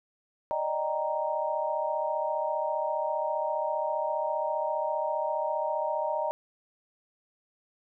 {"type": "chord", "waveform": "sine", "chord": "Eb major seventh", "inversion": "third", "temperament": "equal", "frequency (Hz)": [587.3, 622.3, 784, 932.3], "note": ["D5", "Eb5", "G5", "Bb5"], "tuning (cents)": [0, 0, 0, 0], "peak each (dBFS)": [-34, -31, -36, -31], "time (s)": [0.51, 6.31], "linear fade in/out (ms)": 0, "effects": []}